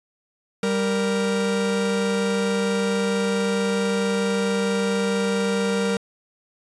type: tone pair together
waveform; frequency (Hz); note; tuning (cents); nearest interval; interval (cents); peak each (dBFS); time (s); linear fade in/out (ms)
45% pulse; 196 / 465.5; G3 / A#4; 0 / -2; octave + minor third; 1498; -23; 0.63-5.97; 2
effects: resampled to 22050 Hz